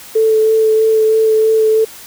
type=tone with vibrato; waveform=sine; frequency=439.5 Hz; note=A4; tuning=2 cents flat; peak=-8 dBFS; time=0.15-1.85 s; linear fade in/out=10 ms; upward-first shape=sine; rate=3.1 Hz; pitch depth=13 cents each way; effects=white hiss -35 dBFS RMS until 2.06 s